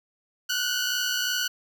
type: tone pair together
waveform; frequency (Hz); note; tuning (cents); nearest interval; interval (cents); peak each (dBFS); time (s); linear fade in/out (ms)
15% pulse; 1447 / 1509.8; F#6 / F#6; -39 / +35; minor second; 74; -21; 0.49-1.48; 10
effects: none